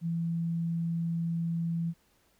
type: tone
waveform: sine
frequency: 167.3 Hz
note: E3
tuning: 26 cents sharp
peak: -28 dBFS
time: 0.01-1.94 s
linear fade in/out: 50 ms
effects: pink hiss -68 dBFS RMS until 2.39 s